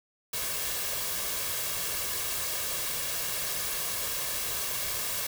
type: noise with comb filter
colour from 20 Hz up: white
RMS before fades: -32 dBFS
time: 0.33-5.27 s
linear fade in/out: 5 ms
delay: 1.8 ms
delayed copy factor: +0.5
effects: none